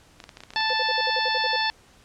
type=clicks; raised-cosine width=0.2 ms; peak=-23 dBFS; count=11; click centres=0.202 / 0.24 / 0.292 / 0.371 / 0.405 / 0.436 / 0.505 / 0.536 / 0.574 / 0.606 / 0.697 s
type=harmonic tone; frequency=880 Hz; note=A5; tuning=in tune; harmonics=1 / 2 / 3 / 4 / 5 / 6; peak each=-26 / -27 / -32 / -30 / -29 / -34 dBFS; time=0.56-1.7 s; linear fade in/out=0 ms
type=tone bursts; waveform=sine; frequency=510 Hz; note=C5; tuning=44 cents flat; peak=-27 dBFS; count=10; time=0.7-1.562 s; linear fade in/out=5 ms; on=34 ms; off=58 ms
effects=pink hiss -55 dBFS RMS until 2.04 s + low-pass 9000 Hz 12 dB/octave